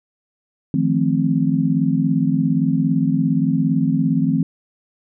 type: chord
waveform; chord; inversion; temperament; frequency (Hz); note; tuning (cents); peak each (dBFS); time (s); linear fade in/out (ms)
sine; F dominant seventh; third; just; 157.15 / 174.61 / 218.3 / 261.9; Eb3 / F3 / A3 / C4; +18 / 0 / -13 / +2; -20 / -21 / -22 / -19; 0.74-4.43; 2
effects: none